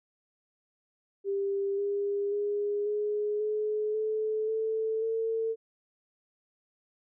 sine tone with pitch steps, 396.4 / 403.6 / 410.9 / 418.3 / 425.8 / 433.5 / 441.4 / 449.3 Hz, G4 / G#4 / G#4 / G#4 / G#4 / A4 / A4 / A4, +19 / -49 / -18 / +12 / +43 / -26 / +5 / +36 cents, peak -27 dBFS, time 1.24-5.56 s, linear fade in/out 50 ms, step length 540 ms, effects none

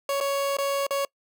30% pulse tone with dropouts, 557 Hz, C#5, 8 cents sharp, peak -21 dBFS, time 0.09-1.05 s, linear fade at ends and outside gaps 2 ms, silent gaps 0.203-0.209 / 0.569-0.585 / 0.867-0.907 s, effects noise-tail reverb RT60 0.1 s tail -25 dB re dry

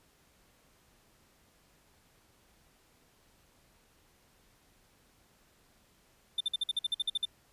triangle tone bursts, 3571 Hz, A7, 25 cents sharp, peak -26 dBFS, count 12, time 6.38-7.253 s, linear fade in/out 5 ms, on 26 ms, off 51 ms, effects pink hiss -66 dBFS RMS until 7.52 s + resampled to 32000 Hz

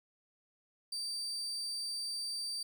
35% pulse tone, 4656 Hz, D8, 16 cents flat, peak -35 dBFS, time 0.92-2.63 s, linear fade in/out 5 ms, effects none

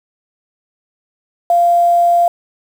sine tone with quantisation, 693 Hz, F5, 14 cents flat, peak -8 dBFS, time 1.5-2.28 s, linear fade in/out 2 ms, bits 6, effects none

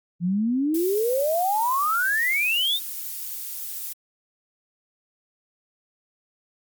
sine exponential sweep, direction up, 167.4 to 3754 Hz, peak -20 dBFS, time 0.2-2.8 s, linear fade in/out 50 ms
violet noise, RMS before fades -32 dBFS, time 0.74-3.93 s, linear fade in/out 5 ms
effects Opus 48 kbps

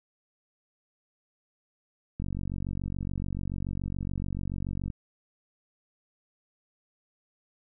click train, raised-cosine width 5 ms, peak -21 dBFS, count 128, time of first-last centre 2.2-4.902 s, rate 47 Hz, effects none

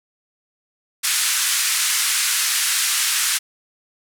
white band-pass noise, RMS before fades -20 dBFS, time 1.03-3.39 s, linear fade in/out 20 ms, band 1300 to 11000 Hz, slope 24 dB/octave, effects none

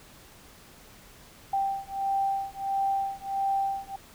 sine beating tone pair, 784 / 785.5 Hz, G5 / G5, 0 / +3 cents, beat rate 1.5 Hz, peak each -29 dBFS, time 1.53-3.96 s, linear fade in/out 5 ms, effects pink hiss -52 dBFS RMS until 4.14 s

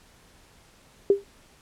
sine tone with exponential decay, 398.9 Hz, G4, 30 cents sharp, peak -11 dBFS, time 1.1-1.24 s, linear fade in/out 2 ms, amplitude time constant 29 ms, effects pink hiss -56 dBFS RMS until 1.61 s + low-pass 11000 Hz 12 dB/octave

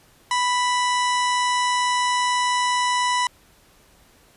harmonic tone with a mistuned harmonic, 987.8 Hz, B5, in tune, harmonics 1 / 2 / 3 / 4 / 5 / 6 / 7 / 8 / 9 / 10, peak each -20 / -26 / -30 / -32 / -34 / -36 / -37 / -38 / -39 / -40 dBFS, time 0.31-3.27 s, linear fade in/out 2 ms, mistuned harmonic 5, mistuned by +120 cents, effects pink hiss -55 dBFS RMS until 4.36 s + resampled to 32000 Hz

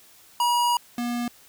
square tone pair in turn, 961 / 240.2 Hz, B5 / B3, -48 / -48 cents, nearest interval 2 octaves, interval 2400 cents, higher first, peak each -20 / -26 dBFS, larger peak first, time 0.4-0.77 / 0.98-1.28 s, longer first, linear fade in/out 2 ms, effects white hiss -53 dBFS RMS until 1.48 s

